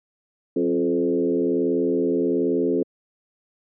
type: tone with frequency modulation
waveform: sine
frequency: 349.1 Hz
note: F4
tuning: 1 cent flat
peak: -18 dBFS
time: 0.56-2.83 s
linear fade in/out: 5 ms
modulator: 81.2 Hz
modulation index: 1.5
effects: high-pass 150 Hz 12 dB/octave